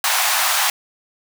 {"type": "high-pass noise", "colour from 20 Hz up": "pink", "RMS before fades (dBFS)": -18, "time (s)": [0.04, 0.7], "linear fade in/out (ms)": 2, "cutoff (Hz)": 710, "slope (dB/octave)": 48, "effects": []}